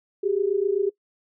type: tone pair together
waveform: sine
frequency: 382.2 / 410 Hz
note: G4 / G#4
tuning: -44 / -22 cents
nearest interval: minor second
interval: 122 cents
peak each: -23 dBFS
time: 0.23-0.9 s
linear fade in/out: 10 ms
effects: noise-tail reverb RT60 0.1 s tail -20 dB re dry